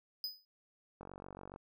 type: tone with exponential decay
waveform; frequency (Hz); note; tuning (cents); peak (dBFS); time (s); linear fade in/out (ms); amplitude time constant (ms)
square; 4997; D#8; +7; -34; 0.24-0.45; 1; 44
type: click train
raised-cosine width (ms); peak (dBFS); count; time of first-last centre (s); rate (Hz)
1; -34; 27; 1.01-1.561; 47.2
effects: none